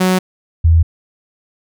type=tone pair in turn; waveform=sawtooth / sine; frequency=185 / 82.15 Hz; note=F#3 / E2; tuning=0 / -5 cents; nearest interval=octave + major second; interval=1405 cents; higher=first; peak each=-7 / -6 dBFS; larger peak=second; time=0-0.19 / 0.64-0.83 s; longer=neither; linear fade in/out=10 ms; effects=none